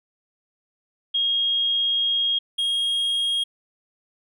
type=tone pair in turn; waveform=sine / triangle; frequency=3261 / 3261 Hz; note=G#7 / G#7; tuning=-32 / -32 cents; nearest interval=unison; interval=0 cents; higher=neither; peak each=-19 dBFS; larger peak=neither; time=1.14-2.39 / 2.58-3.44 s; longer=first; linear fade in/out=10 ms; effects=none